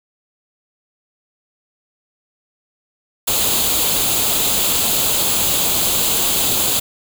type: noise with comb filter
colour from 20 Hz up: white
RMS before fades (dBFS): -17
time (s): 3.27-6.8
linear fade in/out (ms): 10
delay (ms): 0.27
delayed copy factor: +0.6
effects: none